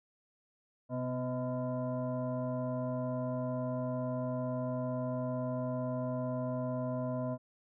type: tone with frequency modulation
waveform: sine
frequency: 251.1 Hz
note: B3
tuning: 29 cents sharp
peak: -32 dBFS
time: 0.89-7.38 s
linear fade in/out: 50 ms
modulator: 380 Hz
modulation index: 1.4
effects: none